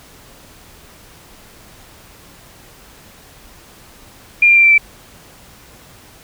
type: tone with pitch steps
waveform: sine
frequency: 2403 / 2384 / 2364 / 2345 / 2327 Hz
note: D7 / D7 / D7 / D7 / D7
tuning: +39 / +25 / +11 / -3 / -17 cents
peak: -6 dBFS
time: 4.42-4.78 s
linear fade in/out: 5 ms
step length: 72 ms
effects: pink hiss -43 dBFS RMS until 6.23 s